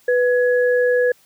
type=tone pair together; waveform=sine; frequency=493.9 / 1681.1 Hz; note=B4 / G#6; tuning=0 / +21 cents; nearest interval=octave + major sixth; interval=2121 cents; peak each=-14 / -22 dBFS; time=0.08-1.12 s; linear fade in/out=5 ms; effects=white hiss -55 dBFS RMS until 1.25 s + high-pass 60 Hz 12 dB/octave